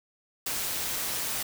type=noise with amplitude modulation; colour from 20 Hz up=white; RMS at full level=-30 dBFS; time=0.46-1.43 s; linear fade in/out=5 ms; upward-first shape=sine; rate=182 Hz; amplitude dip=30%; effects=none